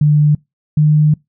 sine tone pair in turn, 149.1 / 151.62 Hz, D3 / D#3, +27 / -44 cents, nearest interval unison, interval 29 cents, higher second, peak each -7 dBFS, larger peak neither, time 0.01-0.35 / 0.77-1.14 s, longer second, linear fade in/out 5 ms, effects noise-tail reverb RT60 0.2 s tail -25 dB re dry

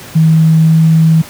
sine tone with pitch glide, 160 to 160.93 Hz, D#3 to E3, +49 to -41 cents, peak -4 dBFS, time 0.15-1.22 s, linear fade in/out 10 ms, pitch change +10 cents, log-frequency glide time 0.61-0.73 s, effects pink hiss -31 dBFS RMS until 1.29 s + high-pass 80 Hz 12 dB/octave

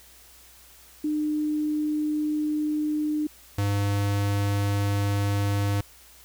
sine / square tone pair in turn, 302.5 / 100.95 Hz, D#4 / G#2, -49 / -49 cents, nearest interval octave + perfect fifth, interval 1900 cents, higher first, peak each -23 dBFS, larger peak neither, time 1.04-3.27 / 3.58-5.81 s, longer neither, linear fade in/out 5 ms, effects added 60 Hz sine -58 dBFS peak until 6.24 s + white hiss -52 dBFS RMS until 6.24 s

